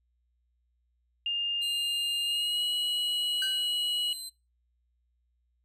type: tone with pitch glide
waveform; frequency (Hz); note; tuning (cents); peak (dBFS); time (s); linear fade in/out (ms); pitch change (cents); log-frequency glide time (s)
sine; 2815 to 2923; F7 to F#7; +13 to -22; -27; 1.26-4.13; 2; +65; 2.24-2.65
type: tone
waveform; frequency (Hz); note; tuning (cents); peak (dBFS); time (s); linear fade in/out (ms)
25% pulse; 4087; C8; -41; -33; 1.61-4.3; 20
type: tone with exponential decay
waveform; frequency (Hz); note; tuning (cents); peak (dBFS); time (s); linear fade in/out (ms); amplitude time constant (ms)
45% pulse; 1548; G6; -22; -31; 3.42-3.71; 2; 61
effects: noise-tail reverb RT60 0.3 s tail -24 dB re dry + added 60 Hz sine -70 dBFS peak until 5.64 s